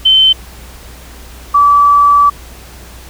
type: tone pair in turn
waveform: sine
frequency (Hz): 3079 / 1153.3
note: G7 / D6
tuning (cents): -32 / -32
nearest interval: octave + perfect fourth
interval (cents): 1700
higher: first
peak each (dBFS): -4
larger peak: neither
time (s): 0.05-0.33 / 1.54-2.3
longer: second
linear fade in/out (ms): 10
effects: added 60 Hz sine -33 dBFS peak until 3.09 s + pink hiss -36 dBFS RMS until 3.09 s